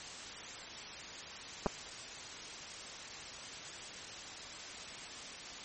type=clicks; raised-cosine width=1 ms; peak=-17 dBFS; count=2; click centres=1.661 / 1.666 s; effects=white hiss -46 dBFS RMS until 5.64 s + MP3 32 kbps